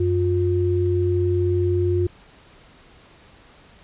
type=tone pair together; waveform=sine; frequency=93.11 / 354.8 Hz; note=F#2 / F4; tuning=+11 / +27 cents; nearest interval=octave + major seventh; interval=2316 cents; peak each=-20 dBFS; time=0-2.07 s; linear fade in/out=5 ms; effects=pink hiss -50 dBFS RMS until 3.83 s + resampled to 8000 Hz